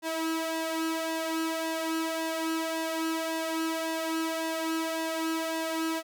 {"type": "tone with flanger", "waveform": "sawtooth", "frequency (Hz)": 323.8, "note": "E4", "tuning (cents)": -31, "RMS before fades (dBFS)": -31, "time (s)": [0.02, 6.03], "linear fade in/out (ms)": 50, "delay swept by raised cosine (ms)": [1.1, 2.4], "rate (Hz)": 1.8, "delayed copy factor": 0.65, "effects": []}